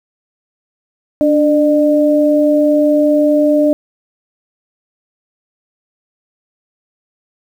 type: tone pair together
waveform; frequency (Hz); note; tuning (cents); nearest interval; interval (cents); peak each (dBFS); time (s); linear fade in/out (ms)
sine; 293.7 / 601.5; D4 / D5; 0 / +41; octave; 1241; -11; 1.21-3.73; 0
effects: 7-bit